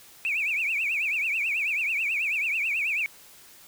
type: tone with vibrato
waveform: sine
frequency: 2466 Hz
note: D#7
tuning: 16 cents flat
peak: -23 dBFS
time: 0.25-3.06 s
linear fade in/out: 0 ms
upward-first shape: triangle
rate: 9.2 Hz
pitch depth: 210 cents each way
effects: tanh soft clip ceiling -19 dBFS + white hiss -51 dBFS RMS until 3.67 s